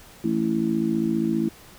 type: harmonic tone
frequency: 55 Hz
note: A1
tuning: in tune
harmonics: 3 / 4 / 5 / 6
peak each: -30 / -24 / -30 / -24 dBFS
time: 0.24-1.49 s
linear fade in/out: 5 ms
effects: pink hiss -48 dBFS RMS until 1.78 s